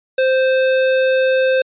square tone, 522 Hz, C5, 4 cents flat, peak -13 dBFS, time 0.18-1.62 s, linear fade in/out 5 ms, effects resampled to 8000 Hz

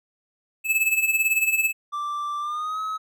square tone with tremolo, 2609 Hz, E7, 18 cents flat, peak -17 dBFS, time 0.64-1.73 s, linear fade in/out 50 ms, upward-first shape sine, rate 18 Hz, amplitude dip 70%
triangle tone with pitch glide, 1174.7 to 1281 Hz, D6 to E6, 0 to -50 cents, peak -24 dBFS, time 1.92-2.98 s, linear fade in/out 20 ms, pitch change +150 cents, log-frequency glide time 2.4-2.8 s
effects none

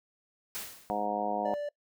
white noise with exponential decay, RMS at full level -35 dBFS, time 0.55-1.06 s, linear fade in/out 0 ms, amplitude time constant 110 ms
harmonic tone, 103.83 Hz, G#2, in tune, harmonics 2 / 3 / 4 / 5 / 6 / 7 / 8 / 9, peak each -39 / -41 / -42 / -38 / -38 / -32 / -41 / -37 dBFS, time 0.9-1.54 s, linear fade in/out 0 ms
triangle tone, 585 Hz, D5, 7 cents flat, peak -30 dBFS, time 1.45-1.69 s, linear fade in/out 5 ms
effects noise-tail reverb RT60 0.1 s tail -23 dB re dry

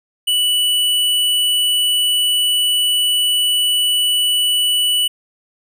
square tone, 2960 Hz, F#7, in tune, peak -14 dBFS, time 0.27-5.08 s, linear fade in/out 10 ms, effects none

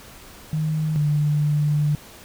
sine tone pair in turn, 155.56 / 148.52 Hz, D#3 / D3, 0 / +20 cents, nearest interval minor second, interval 80 cents, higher first, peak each -20 / -17 dBFS, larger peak second, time 0.53-0.96 / 0.96-1.95 s, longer second, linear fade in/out 0 ms, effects pink hiss -44 dBFS RMS until 2.24 s

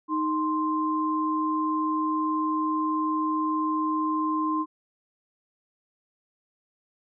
sine tone pair together, 311.1 / 1046.4 Hz, D#4 / C6, 0 / 0 cents, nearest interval octave + major sixth, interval 2100 cents, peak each -26 / -26 dBFS, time 0.08-4.66 s, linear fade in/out 50 ms, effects none

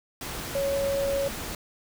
sine tone in noise, 554.4 Hz, C#5, in tune, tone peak -24 dBFS, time 0.55-1.28 s, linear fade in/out 2 ms, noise pink, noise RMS -35 dBFS, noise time 0.21-1.55 s, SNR +8 dB, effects none

